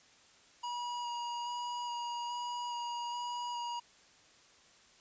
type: tone with vibrato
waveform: square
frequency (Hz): 960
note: B5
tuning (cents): -49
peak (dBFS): -37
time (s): 0.63-3.8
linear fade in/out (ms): 10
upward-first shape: square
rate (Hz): 1.2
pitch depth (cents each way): 10
effects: white hiss -62 dBFS RMS until 5 s + resampled to 16000 Hz